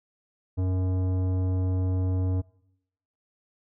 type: tone with tanh clipping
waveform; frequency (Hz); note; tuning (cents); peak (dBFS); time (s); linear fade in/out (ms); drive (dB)
triangle; 92.7; F#2; +4; -25; 0.57-2.42; 20; 18
effects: noise-tail reverb RT60 0.8 s tail -23 dB re dry